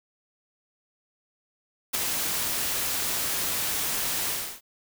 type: noise with ADSR envelope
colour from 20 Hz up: white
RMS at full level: -23 dBFS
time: 1.93-4.61 s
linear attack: 19 ms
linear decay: 5 ms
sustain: -5 dB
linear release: 320 ms
effects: none